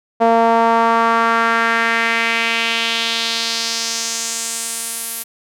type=tone with band-pass filter sweep; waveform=sawtooth; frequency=229.2 Hz; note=A#3; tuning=29 cents flat; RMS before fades=-17 dBFS; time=0.2-5.24 s; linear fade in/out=20 ms; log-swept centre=690 to 12000 Hz; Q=2.3; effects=none